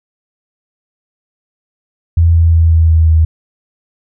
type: tone with pitch steps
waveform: sine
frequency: 83.7 / 82.93 / 82.17 / 81.41 / 80.66 / 79.92 Hz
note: E2 / E2 / E2 / E2 / E2 / D#2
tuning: +27 / +11 / -5 / -21 / -37 / +47 cents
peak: -5 dBFS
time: 2.17-3.25 s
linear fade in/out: 5 ms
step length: 180 ms
effects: none